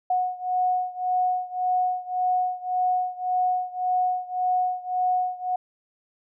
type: beating tone pair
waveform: sine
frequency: 731 / 732.8 Hz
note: F#5 / F#5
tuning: -21 / -17 cents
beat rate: 1.8 Hz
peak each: -24 / -26 dBFS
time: 0.1-5.56 s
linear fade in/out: 5 ms
effects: none